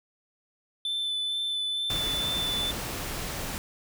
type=tone with vibrato; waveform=triangle; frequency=3520 Hz; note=A7; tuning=in tune; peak=-26 dBFS; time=0.85-2.71 s; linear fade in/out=2 ms; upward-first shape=sine; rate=2.2 Hz; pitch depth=12 cents each way
type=noise; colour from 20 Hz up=pink; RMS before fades=-34 dBFS; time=1.9-3.58 s; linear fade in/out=0 ms
effects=none